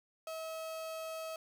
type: tone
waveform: 35% pulse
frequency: 643 Hz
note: E5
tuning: 43 cents flat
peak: -38 dBFS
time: 0.27-1.36 s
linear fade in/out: 2 ms
effects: 11-bit